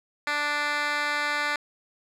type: tone with band-pass filter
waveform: 10% pulse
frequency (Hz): 293.7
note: D4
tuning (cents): 0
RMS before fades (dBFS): -27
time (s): 0.27-1.56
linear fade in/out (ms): 2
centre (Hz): 2300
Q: 1.3
effects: none